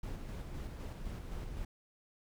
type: noise with tremolo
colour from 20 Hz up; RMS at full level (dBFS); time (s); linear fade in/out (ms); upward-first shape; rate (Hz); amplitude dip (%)
brown; -41; 0.03-1.65; 5; square; 3.9; 30
effects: none